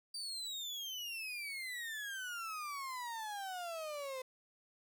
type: exponential sweep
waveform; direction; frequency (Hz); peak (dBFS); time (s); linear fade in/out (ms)
35% pulse; down; 4699 to 509; -39; 0.14-4.22; 5
effects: none